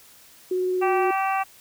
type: tone with vibrato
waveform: sine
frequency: 367.1 Hz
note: F#4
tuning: 14 cents flat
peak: -21 dBFS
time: 0.51-1.11 s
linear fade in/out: 5 ms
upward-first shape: triangle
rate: 18 Hz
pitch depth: 13 cents each way
type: harmonic tone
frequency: 386.7 Hz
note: G4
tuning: 24 cents flat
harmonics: 2 / 3 / 4 / 5 / 6 / 7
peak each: -23 / -27 / -34 / -36 / -36 / -33 dBFS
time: 0.81-1.44 s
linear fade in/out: 20 ms
effects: white hiss -51 dBFS RMS until 1.6 s